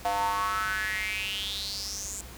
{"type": "tone with high-pass filter sweep", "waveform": "square", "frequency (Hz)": 100.4, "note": "G2", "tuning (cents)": 42, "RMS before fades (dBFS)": -31, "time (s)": [0.05, 2.21], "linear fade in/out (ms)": 0, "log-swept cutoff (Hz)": [730, 7600], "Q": 6.9, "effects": ["added 60 Hz sine -46 dBFS peak until 2.37 s", "pink hiss -46 dBFS RMS until 2.37 s"]}